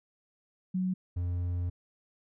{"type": "tone pair in turn", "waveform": ["sine", "triangle"], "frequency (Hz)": [185, 88.22], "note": ["F#3", "F2"], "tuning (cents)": [0, 18], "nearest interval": "octave + minor second", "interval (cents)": 1282, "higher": "first", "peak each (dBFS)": -27, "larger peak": "neither", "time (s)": [[0.74, 0.94], [1.16, 1.7]], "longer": "second", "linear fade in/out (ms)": 10, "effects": []}